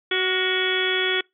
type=harmonic tone with a mistuned harmonic; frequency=373.4 Hz; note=F#4; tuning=16 cents sharp; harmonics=1 / 2 / 3 / 4 / 5 / 6 / 7 / 8 / 9; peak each=-25 / -37 / -36 / -28 / -28 / -28 / -35 / -35 / -25 dBFS; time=0.11-1.21 s; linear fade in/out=5 ms; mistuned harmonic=4; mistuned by=-45 cents; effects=noise-tail reverb RT60 0.2 s tail -25 dB re dry